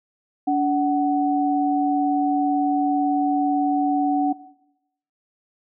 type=tone pair together; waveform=sine; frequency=287.3 / 747 Hz; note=D4 / F#5; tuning=-38 / +16 cents; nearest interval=octave + perfect fourth; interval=1654 cents; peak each=-20 dBFS; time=0.47-4.33 s; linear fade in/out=10 ms; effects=noise-tail reverb RT60 0.8 s tail -18 dB re dry